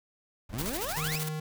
brown noise, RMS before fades -43 dBFS, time 0.49-1.16 s, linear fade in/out 5 ms
25% pulse exponential sweep, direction up, 96.3 to 2884 Hz, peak -30 dBFS, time 0.52-1.19 s, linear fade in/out 20 ms
white noise with tremolo, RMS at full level -35 dBFS, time 0.58-1.29 s, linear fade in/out 10 ms, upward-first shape square, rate 13 Hz, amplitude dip 55%
square tone, 154.9 Hz, D#3, 7 cents flat, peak -33 dBFS, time 0.97-1.4 s, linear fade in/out 5 ms
effects none

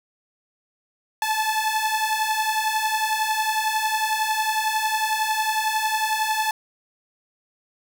sawtooth beating tone pair, 862 / 873 Hz, A5 / A5, -36 / -14 cents, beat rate 11 Hz, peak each -22 / -19 dBFS, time 1.22-6.51 s, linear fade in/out 2 ms, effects none

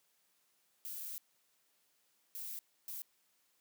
violet noise bursts at uneven times, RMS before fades -44 dBFS, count 3, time 0.85-1.18 / 2.35-2.59 / 2.88-3.02 s, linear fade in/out 0 ms, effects white hiss -75 dBFS RMS until 3.6 s + high-pass 150 Hz 12 dB/octave

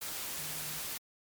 sine tone in noise, 153.9 Hz, D#3, 19 cents flat, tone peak -50 dBFS, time 0.38-0.79 s, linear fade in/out 10 ms, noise white, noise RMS -39 dBFS, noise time 0.01-0.98 s, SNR -14 dB, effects MP3 96 kbps

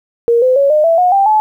sine tone with pitch steps, 468.8 / 511.2 / 557.5 / 608 / 663 / 723 / 788.4 / 859.8 Hz, A#4 / C5 / C#5 / D#5 / E5 / F#5 / G5 / A5, +10 / -40 / +10 / -40 / +10 / -40 / +10 / -40 cents, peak -7 dBFS, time 0.28-1.4 s, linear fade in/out 0 ms, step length 140 ms, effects 8-bit

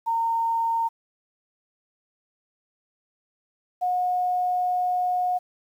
sine tone pair in turn, 916 / 724.5 Hz, A#5 / F#5, -31 / -37 cents, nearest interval major third, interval 406 cents, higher first, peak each -21 dBFS, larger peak neither, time 0.06-0.89 / 3.81-5.39 s, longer second, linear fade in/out 20 ms, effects 9-bit

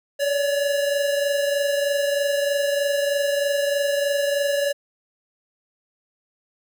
square tone pair together, 566 / 589.2 Hz, C#5 / D5, +36 / +6 cents, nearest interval minor second, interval 70 cents, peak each -21 / -29 dBFS, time 0.19-4.73 s, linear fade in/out 20 ms, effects none

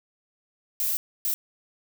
violet noise bursts at uneven times, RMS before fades -26 dBFS, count 2, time 0.8-0.97 / 1.25-1.34 s, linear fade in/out 0 ms, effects none

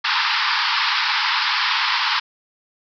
pink band-pass noise, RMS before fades -20 dBFS, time 0.04-2.2 s, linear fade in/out 10 ms, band 860 to 5200 Hz, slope 96 dB/octave, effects none

